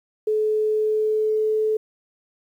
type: tone with pitch glide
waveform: sine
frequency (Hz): 430 to 433.5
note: A4 to A4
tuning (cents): -40 to -26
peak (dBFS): -18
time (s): 0.27-1.77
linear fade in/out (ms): 5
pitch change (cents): +14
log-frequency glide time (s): 0.69-1.64
effects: 9-bit